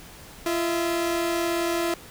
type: tone pair together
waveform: sawtooth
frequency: 341.5 / 644.7 Hz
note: F4 / E5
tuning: -39 / -39 cents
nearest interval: major seventh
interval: 1100 cents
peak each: -20 / -27 dBFS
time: 0.46-1.94 s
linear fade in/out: 2 ms
effects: pink hiss -45 dBFS RMS until 2.1 s